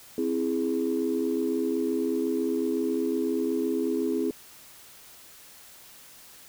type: chord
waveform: sine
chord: C augmented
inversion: none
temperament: equal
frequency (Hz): 261.6 / 329.6 / 415.3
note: C4 / E4 / G#4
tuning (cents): 0 / 0 / 0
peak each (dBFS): -28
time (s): 0.18-4.31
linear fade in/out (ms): 2
effects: tanh soft clip ceiling -16 dBFS + white hiss -50 dBFS RMS until 6.48 s

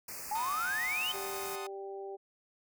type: band-stop noise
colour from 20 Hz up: white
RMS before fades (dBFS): -43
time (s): 0.08-1.56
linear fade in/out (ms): 5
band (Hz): 2600 to 4500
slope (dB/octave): 96
type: exponential sweep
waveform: sine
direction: up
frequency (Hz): 820 to 3136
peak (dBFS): -31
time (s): 0.31-1.12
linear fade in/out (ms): 5
type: chord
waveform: sawtooth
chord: F# diminished seventh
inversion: none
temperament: equal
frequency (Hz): 740 / 880 / 1046.5 / 1244.5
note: F#5 / A5 / C6 / Eb6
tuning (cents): 0 / 0 / 0 / 0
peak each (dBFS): -43 / -44 / -45 / -40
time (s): 0.35-1.67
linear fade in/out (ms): 5
type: harmonic tone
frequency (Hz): 196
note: G3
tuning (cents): 0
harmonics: 2 / 3 / 4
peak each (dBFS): -40 / -50 / -46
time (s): 1.13-2.17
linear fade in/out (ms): 20
effects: none

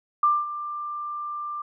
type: tone with ADSR envelope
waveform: sine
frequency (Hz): 1187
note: D6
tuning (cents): +18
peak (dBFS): -15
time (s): 0.23-1.62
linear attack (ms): 4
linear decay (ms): 220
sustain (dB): -14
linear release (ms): 5
effects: none

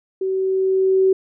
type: tone with level ramp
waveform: sine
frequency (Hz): 380.2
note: F#4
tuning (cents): +47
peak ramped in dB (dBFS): -19 to -11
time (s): 0.21-1.13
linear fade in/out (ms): 5
effects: none

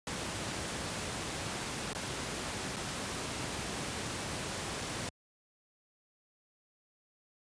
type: noise with dropouts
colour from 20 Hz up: pink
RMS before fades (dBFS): -37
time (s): 0.07-5.09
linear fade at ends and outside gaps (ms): 1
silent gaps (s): 1.932-1.949 / 2.761-2.766
effects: high-pass 80 Hz 12 dB/octave + resampled to 22050 Hz

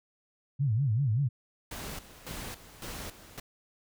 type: tone with vibrato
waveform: sine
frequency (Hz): 123.47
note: B2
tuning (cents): 0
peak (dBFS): -24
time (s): 0.59-1.29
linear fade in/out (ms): 20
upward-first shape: sine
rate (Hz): 5.2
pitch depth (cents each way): 280
type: noise with tremolo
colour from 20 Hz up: pink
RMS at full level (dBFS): -40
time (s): 1.71-3.4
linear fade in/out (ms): 5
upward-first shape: square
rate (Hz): 1.8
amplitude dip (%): 75
type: click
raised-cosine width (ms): 3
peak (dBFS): -28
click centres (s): 2.311
effects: none

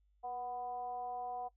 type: tone with frequency modulation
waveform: sine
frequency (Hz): 740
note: F#5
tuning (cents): 0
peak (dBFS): -38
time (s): 0.23-1.49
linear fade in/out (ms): 20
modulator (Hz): 254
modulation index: 0.5
effects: noise-tail reverb RT60 0.1 s tail -20 dB re dry + added 50 Hz sine -69 dBFS peak until 1.56 s

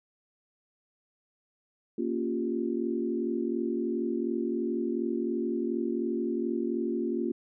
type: chord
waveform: sine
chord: G half-diminished seventh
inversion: first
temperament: equal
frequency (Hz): 233.1 / 277.2 / 349.2 / 392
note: Bb3 / Db4 / F4 / G4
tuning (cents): 0 / 0 / 0 / 0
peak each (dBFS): -32 / -34 / -31 / -37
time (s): 1.98-7.32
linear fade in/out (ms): 5
effects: none

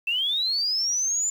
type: linear sweep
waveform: sine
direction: up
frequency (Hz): 2635 to 7170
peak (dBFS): -22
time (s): 0.07-1.3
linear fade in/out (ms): 5
effects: 8-bit

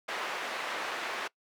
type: band-pass noise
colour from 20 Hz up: white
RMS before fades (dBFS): -36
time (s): 0.08-1.28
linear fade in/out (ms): 10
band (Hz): 460 to 2000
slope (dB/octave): 12
effects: noise-tail reverb RT60 0.1 s tail -23 dB re dry

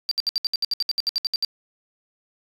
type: tone bursts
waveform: triangle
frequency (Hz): 4699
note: D8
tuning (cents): 0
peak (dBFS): -17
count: 16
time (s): 0.09-1.448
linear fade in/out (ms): 0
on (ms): 23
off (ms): 66
effects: tanh soft clip ceiling -15 dBFS

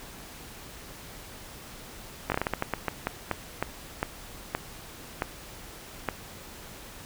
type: slowing click train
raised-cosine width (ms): 0.5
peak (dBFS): -11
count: 17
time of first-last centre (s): 2.3-6.087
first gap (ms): 19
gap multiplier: 1.29
effects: pink hiss -45 dBFS RMS until 7.05 s

